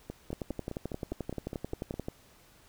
two click trains, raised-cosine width 2 ms, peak -21 / -24 dBFS, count 21 / 10, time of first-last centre 0.33-2.084 / 0.1-1.94 s, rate 11.4 / 4.89 Hz, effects pink hiss -60 dBFS RMS until 2.68 s

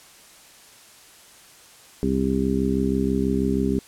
harmonic tone, 66.2 Hz, C2, 21 cents sharp, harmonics 1 / 2 / 3 / 4 / 5 / 6, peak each -29 / -32 / -24 / -24 / -32 / -26 dBFS, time 2.03-3.79 s, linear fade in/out 0 ms, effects white hiss -49 dBFS RMS until 3.87 s + low-pass 11000 Hz 12 dB/octave

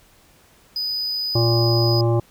triangle tone, 4978 Hz, D#8, in tune, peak -21 dBFS, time 0.76-2.01 s, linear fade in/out 2 ms
harmonic tone, 116.54 Hz, A#2, in tune, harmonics 1 / 3 / 5 / 7 / 9 / 10, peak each -17 / -21 / -26 / -30 / -34 / -39 dBFS, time 1.35-2.2 s, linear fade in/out 5 ms
effects pink hiss -54 dBFS RMS until 2.3 s

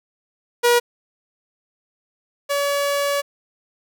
sawtooth tone pair in turn, 480 / 568 Hz, B4 / C#5, -49 / +42 cents, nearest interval minor third, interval 291 cents, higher second, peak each -9 / -15 dBFS, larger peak first, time 0.63-0.8 / 2.49-3.22 s, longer second, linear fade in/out 20 ms, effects none

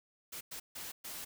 white noise bursts at uneven times, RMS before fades -44 dBFS, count 4, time 0.32-0.41 / 0.51-0.6 / 0.75-0.92 / 1.04-1.25 s, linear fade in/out 10 ms, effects none

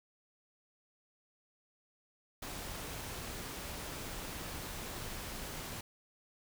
pink noise, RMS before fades -43 dBFS, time 2.42-5.81 s, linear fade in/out 5 ms, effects none

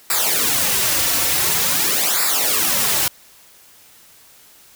white noise with flanger, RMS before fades -18 dBFS, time 0.1-3.08 s, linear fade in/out 2 ms, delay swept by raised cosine 0.32 to 4.92 ms, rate 0.47 Hz, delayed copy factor -0.85, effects white hiss -48 dBFS RMS until 4.75 s

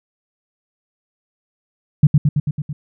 sine tone with echo, 146.83 Hz, D3, in tune, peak -4 dBFS, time 2.03-2.07 s, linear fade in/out 5 ms, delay 110 ms, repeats 6, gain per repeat -3 dB, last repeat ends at 2.73 s, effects none

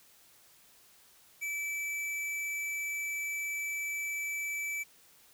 square tone, 2311 Hz, D7, 28 cents flat, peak -34 dBFS, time 1.41-4.84 s, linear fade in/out 20 ms, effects white hiss -61 dBFS RMS until 5.33 s

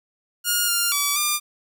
5% pulse tone with pitch steps, 1427 / 1399 / 1147 / 1197 Hz, F6 / F6 / D6 / D6, +37 / +3 / -41 / +33 cents, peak -8 dBFS, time 0.44-1.4 s, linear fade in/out 50 ms, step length 240 ms, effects none

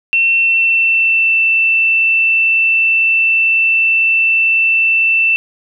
sine tone with pitch glide, 2700 to 2669 Hz, E7 to E7, +41 to +21 cents, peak -9 dBFS, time 0.13-5.36 s, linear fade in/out 0 ms, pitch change -20 cents, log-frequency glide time 0.4-1.38 s, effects none

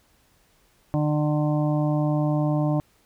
harmonic tone, 150 Hz, D3, 37 cents sharp, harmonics 1 / 2 / 4 / 5 / 6 / 7, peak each -22 / -25 / -29 / -34 / -38 / -38 dBFS, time 0.94-2.8 s, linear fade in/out 0 ms, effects pink hiss -62 dBFS RMS until 3.05 s

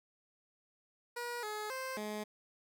15% pulse tone with pitch steps, 480.3 / 424.2 / 523 / 211.5 Hz, B4 / G#4 / C5 / G#3, -48 / +37 / -1 / +32 cents, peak -32 dBFS, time 1.16-2.24 s, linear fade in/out 10 ms, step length 270 ms, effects none

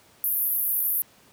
white band-pass noise, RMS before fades -25 dBFS, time 0.24-1.02 s, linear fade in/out 0 ms, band 11000 to 15000 Hz, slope 96 dB/octave, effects pink hiss -56 dBFS RMS until 1.32 s + high-pass 100 Hz 12 dB/octave

